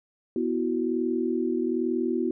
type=chord; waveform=sine; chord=B suspended fourth; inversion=none; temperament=just; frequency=246.9 / 329.3 / 370.4 Hz; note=B3 / E4 / F#4; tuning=0 / -2 / +2 cents; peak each=-28 dBFS; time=0.36-2.31 s; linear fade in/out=2 ms; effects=none